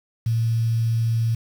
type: tone with quantisation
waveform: sine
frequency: 114.3 Hz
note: A#2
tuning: 34 cents flat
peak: -18 dBFS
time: 0.26-1.35 s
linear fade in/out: 5 ms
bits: 7
effects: none